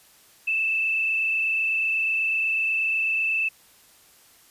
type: tone with frequency modulation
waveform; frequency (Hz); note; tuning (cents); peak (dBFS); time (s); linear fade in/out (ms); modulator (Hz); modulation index
sine; 2637; E7; 0; -21; 0.47-3.49; 10; 28.1; 1.4
effects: white hiss -55 dBFS RMS until 4.5 s + resampled to 32000 Hz